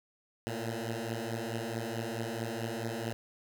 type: beating tone pair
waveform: 10% pulse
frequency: 112.3 / 116.9 Hz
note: A2 / A#2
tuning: +36 / +5 cents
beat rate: 4.6 Hz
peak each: -29 dBFS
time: 0.47-3.13 s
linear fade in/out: 0 ms
effects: none